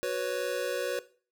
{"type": "chord", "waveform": "square", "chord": "F# suspended fourth", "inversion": "none", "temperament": "just", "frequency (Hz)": [370, 493.3, 555], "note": ["F#4", "B4", "C#5"], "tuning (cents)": [0, -2, 2], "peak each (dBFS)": [-36, -33, -34], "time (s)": [0.03, 0.99], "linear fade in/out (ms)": 0, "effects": ["noise-tail reverb RT60 0.4 s tail -17 dB re dry"]}